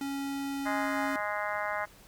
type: tone with pitch glide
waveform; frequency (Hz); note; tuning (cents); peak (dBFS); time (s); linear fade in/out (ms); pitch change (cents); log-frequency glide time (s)
square; 277.2 to 275.4; C#4 to C#4; 0 to -11; -33; 0.01-1.16; 2; -11; 0.57-0.91
type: harmonic tone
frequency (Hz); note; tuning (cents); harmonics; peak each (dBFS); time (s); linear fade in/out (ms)
207.7; G#3; 0; 3 / 4 / 5 / 6 / 7 / 8 / 9 / 10; -36 / -37 / -38 / -39 / -39 / -40 / -41 / -41; 0.65-1.86; 20
effects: pink hiss -56 dBFS RMS until 2.07 s